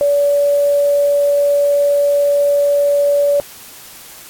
sine tone with quantisation, 573 Hz, D5, 43 cents flat, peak -10 dBFS, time 0.01-3.4 s, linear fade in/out 0 ms, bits 6, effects white hiss -37 dBFS RMS until 4.29 s + AAC 64 kbps

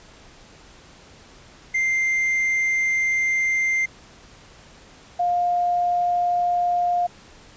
triangle / sine tone pair in turn, 2093 / 706.2 Hz, C7 / F5, 0 / +19 cents, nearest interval octave + perfect fifth, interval 1881 cents, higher first, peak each -17 / -18 dBFS, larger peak first, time 1.74-3.86 / 5.19-7.07 s, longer first, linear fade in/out 10 ms, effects pink hiss -48 dBFS RMS until 7.56 s + resampled to 16000 Hz

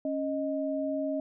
sine tone pair together, 275.9 / 622.3 Hz, C#4 / D#5, -8 / 0 cents, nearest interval octave + major second, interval 1408 cents, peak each -31 / -31 dBFS, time 0.05-1.2 s, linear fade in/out 2 ms, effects none

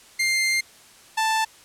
sawtooth tone pair in turn, 2101 / 882.3 Hz, C7 / A5, +7 / +5 cents, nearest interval octave + minor third, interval 1502 cents, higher first, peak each -16 dBFS, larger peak neither, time 0.19-0.61 / 1.17-1.45 s, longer first, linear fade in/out 10 ms, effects white hiss -50 dBFS RMS until 1.64 s + low-pass 10000 Hz 12 dB/octave

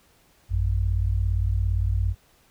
sine tone pair together, 55 / 92.5 Hz, A1 / F#2, 0 / 0 cents, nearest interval major sixth, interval 900 cents, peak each -23 dBFS, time 0.49-2.15 s, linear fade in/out 50 ms, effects pink hiss -60 dBFS RMS until 2.5 s

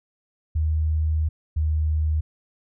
sine tone pair in turn, 78.1 / 77.43 Hz, D#2 / D#2, +7 / -8 cents, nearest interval unison, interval 15 cents, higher first, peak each -19 dBFS, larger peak neither, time 0.55-1.29 / 1.56-2.21 s, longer first, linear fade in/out 10 ms, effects none

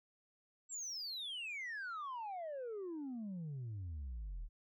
sine exponential sweep, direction down, 7700 to 36.71 Hz, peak -39 dBFS, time 0.69-4.49 s, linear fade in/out 50 ms, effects tanh soft clip ceiling -40 dBFS

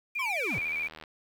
sine tone with vibrato, 2349 Hz, D7, in tune, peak -29 dBFS, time 0.15-0.88 s, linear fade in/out 10 ms, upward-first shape square, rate 14 Hz, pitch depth 44 cents each way
square linear sweep, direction down, 1108.7 to 69.7 Hz, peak -34 dBFS, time 0.19-0.59 s, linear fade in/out 5 ms
click train, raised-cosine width 0.3 ms, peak -28 dBFS, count 37, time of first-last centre 0.58-1.038 s, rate 78.6 Hz
effects 9-bit

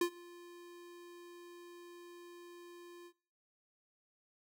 square tone with ADSR envelope, 348.6 Hz, F4, 3 cents flat, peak -28 dBFS, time 0.01-3.13 s, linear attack 4 ms, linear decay 81 ms, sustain -24 dB, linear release 69 ms, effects noise-tail reverb RT60 0.6 s tail -22 dB re dry

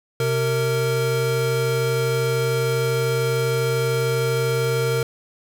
square tone pair together, 129.34 / 460.9 Hz, C3 / A#4, -20 / -20 cents, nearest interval octave + minor seventh, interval 2200 cents, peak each -23 / -22 dBFS, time 0.2-5.03 s, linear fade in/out 2 ms, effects none

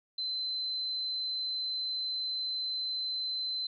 sine tone, 4063 Hz, B7, 48 cents sharp, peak -31 dBFS, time 0.18-3.67 s, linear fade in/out 5 ms, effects MP3 64 kbps

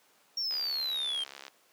triangle exponential sweep, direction down, 5588 to 3136 Hz, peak -29 dBFS, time 0.37-1.24 s, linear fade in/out 5 ms
click train, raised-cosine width 0.2 ms, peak -26 dBFS, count 68, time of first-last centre 0.51-1.481 s, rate 69 Hz
effects pink hiss -64 dBFS RMS until 1.72 s + high-pass 400 Hz 12 dB/octave

